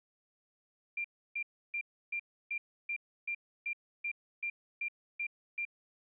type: tone bursts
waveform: sine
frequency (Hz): 2381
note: D7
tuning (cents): +23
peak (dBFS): -33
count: 13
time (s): 0.97-5.652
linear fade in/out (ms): 5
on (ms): 74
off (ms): 310
effects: none